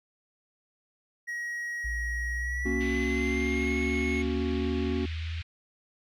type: tone with pitch glide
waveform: triangle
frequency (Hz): 1900 to 2183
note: A#6 to C#7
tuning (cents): +33 to -27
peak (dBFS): -30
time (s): 1.27-4.23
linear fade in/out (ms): 20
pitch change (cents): +240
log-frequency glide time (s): 2.37-3.79
type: linear sweep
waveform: sine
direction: up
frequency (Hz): 58.27 to 82.41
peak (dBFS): -31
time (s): 1.84-5.42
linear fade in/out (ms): 10
type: chord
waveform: triangle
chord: F# major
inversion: first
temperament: equal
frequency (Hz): 233.1 / 277.2 / 370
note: A#3 / C#4 / F#4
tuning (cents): 0 / 0 / 0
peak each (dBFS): -30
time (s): 2.65-5.06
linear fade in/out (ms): 10
type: band-pass noise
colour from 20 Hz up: pink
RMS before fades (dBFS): -45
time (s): 2.8-5.43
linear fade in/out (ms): 10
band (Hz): 1900 to 3700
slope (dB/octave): 24
effects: none